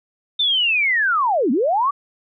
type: linear two-way sweep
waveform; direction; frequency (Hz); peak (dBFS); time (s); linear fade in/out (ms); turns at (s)
sine; down then up; 3613 to 217.1 to 1177; -15; 0.39-1.91; 10; 1.51
effects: none